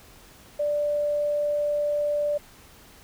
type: tone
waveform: sine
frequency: 588 Hz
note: D5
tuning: 2 cents sharp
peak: -22 dBFS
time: 0.59-2.38 s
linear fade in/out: 10 ms
effects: pink hiss -51 dBFS RMS until 3.03 s